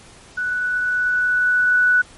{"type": "tone with level ramp", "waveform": "sine", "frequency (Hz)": 1481, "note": "F#6", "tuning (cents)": 1, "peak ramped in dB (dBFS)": [-20, -11], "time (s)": [0.37, 2.02], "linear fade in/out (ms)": 10, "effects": ["pink hiss -45 dBFS RMS until 2.17 s", "MP3 48 kbps"]}